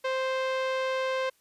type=tone with low-pass filter; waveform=sawtooth; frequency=523.3 Hz; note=C5; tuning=in tune; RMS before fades=-29 dBFS; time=0.04-1.3 s; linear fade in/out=10 ms; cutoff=3400 Hz; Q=0.85; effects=white hiss -67 dBFS RMS until 1.4 s + resampled to 32000 Hz